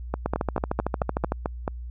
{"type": "two click trains", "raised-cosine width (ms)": 1, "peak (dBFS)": [-11, -10], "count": [8, 15], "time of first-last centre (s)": [[0.14, 1.678], [0.26, 1.321]], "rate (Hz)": [4.55, 13.2], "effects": ["added 60 Hz sine -33 dBFS peak until 1.9 s"]}